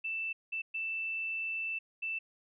sine tone bursts at uneven times, 2656 Hz, E7, 12 cents sharp, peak -33 dBFS, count 4, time 0.04-0.33 / 0.52-0.62 / 0.74-1.79 / 2.02-2.19 s, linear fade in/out 10 ms, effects none

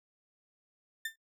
35% pulse tone with exponential decay, 1791 Hz, A6, 30 cents sharp, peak -29 dBFS, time 1.05-1.16 s, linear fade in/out 5 ms, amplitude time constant 23 ms, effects noise-tail reverb RT60 0.1 s tail -25 dB re dry

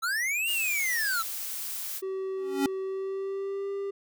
square linear two-way sweep, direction up then down, 1286 to 2863 to 1286 Hz, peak -27 dBFS, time 0.02-1.23 s, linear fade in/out 20 ms, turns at 0.5 s
blue noise, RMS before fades -35 dBFS, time 0.45-2.02 s, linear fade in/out 50 ms
triangle tone with pitch glide, 382.1 to 396.7 Hz, G4 to G4, -44 to +21 cents, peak -28 dBFS, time 2.02-3.91 s, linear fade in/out 10 ms, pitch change +65 cents, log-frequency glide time 2.81-3.7 s
square tone with exponential growth, 277.2 Hz, C#4, in tune, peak -21 dBFS, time 2.37-2.66 s, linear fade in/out 2 ms, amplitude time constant 62 ms
effects none

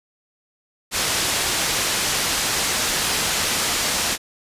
white low-pass noise, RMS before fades -22 dBFS, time 0.91-4.18 s, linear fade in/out 50 ms, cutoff 7600 Hz, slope 12 dB/octave, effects resampled to 32000 Hz

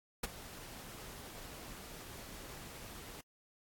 pink noise with ADSR envelope, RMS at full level -33 dBFS, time 0.23-3.21 s, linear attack 9 ms, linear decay 21 ms, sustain -17 dB, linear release 5 ms, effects AAC 64 kbps

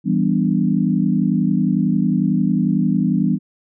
sine chord, E minor seventh, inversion none, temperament equal, 164.81 / 196 / 246.9 / 293.7 Hz, E3 / G3 / B3 / D4, 0 / 0 / 0 / 0 cents, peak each -20 / -18 / -20 / -23 dBFS, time 0.04-3.39 s, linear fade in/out 50 ms, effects none

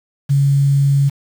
sine tone with quantisation, 139.7 Hz, C#3, 14 cents sharp, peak -10 dBFS, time 0.29-1.1 s, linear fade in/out 20 ms, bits 6, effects none

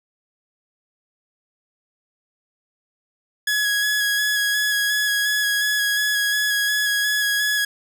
sawtooth tone with vibrato, 1676 Hz, G#6, 15 cents sharp, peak -15 dBFS, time 3.47-7.65 s, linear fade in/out 5 ms, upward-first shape square, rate 2.8 Hz, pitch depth 15 cents each way, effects none

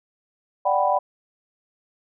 sine chord, G major seventh, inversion second, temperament equal, 587.3 / 740 / 784 / 987.8 Hz, D5 / F#5 / G5 / B5, 0 / 0 / 0 / 0 cents, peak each -23 dBFS, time 0.65-0.99 s, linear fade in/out 10 ms, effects none

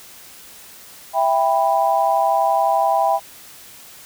sine chord, E minor, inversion none, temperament just, 659.3 / 791.1 / 988.9 Hz, E5 / G5 / B5, 0 / +16 / +2 cents, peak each -19 / -17 / -21 dBFS, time 1.13-3.2 s, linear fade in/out 50 ms, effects white hiss -42 dBFS RMS until 4.05 s

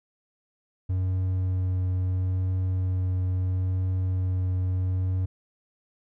triangle tone with vibrato, 92.5 Hz, F#2, in tune, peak -21 dBFS, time 0.89-5.26 s, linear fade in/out 10 ms, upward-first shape triangle, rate 0.75 Hz, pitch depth 11 cents each way, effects none

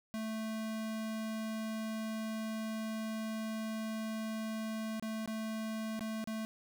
square tone with dropouts, 220 Hz, A3, in tune, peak -37 dBFS, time 0.14-6.45 s, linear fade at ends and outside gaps 0 ms, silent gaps 4.997-5.025 / 5.259-5.276 / 5.993-6.008 / 6.241-6.274 s, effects none

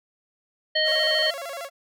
harmonic tone, 622.3 Hz, D#5, in tune, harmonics 1 / 3 / 5 / 7, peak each -25 / -25 / -25 / -25 dBFS, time 0.75-1.31 s, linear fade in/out 10 ms
sawtooth tone with vibrato, 614 Hz, D#5, 23 cents flat, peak -28 dBFS, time 0.84-1.7 s, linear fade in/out 50 ms, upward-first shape square, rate 13 Hz, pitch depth 180 cents each way
effects none

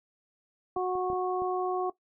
harmonic tone, 366.8 Hz, F#4, 15 cents flat, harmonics 1 / 2 / 3, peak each -29 / -31 / -36 dBFS, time 0.76-1.9 s, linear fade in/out 5 ms
clicks, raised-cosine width 2 ms, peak -33 / -34 / -26 / -33 / -31 dBFS, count 5, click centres 0.767 / 0.954 / 1.101 / 1.131 / 1.42 s
effects noise-tail reverb RT60 0.1 s tail -17 dB re dry

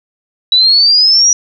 sine exponential sweep, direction up, 3898 to 5850 Hz, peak -5 dBFS, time 0.52-1.33 s, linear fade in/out 2 ms, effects none

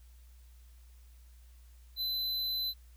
square tone, 4028 Hz, B7, 33 cents sharp, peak -32 dBFS, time 1.96-2.74 s, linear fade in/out 50 ms, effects added 60 Hz sine -53 dBFS peak until 2.96 s + white hiss -68 dBFS RMS until 2.96 s

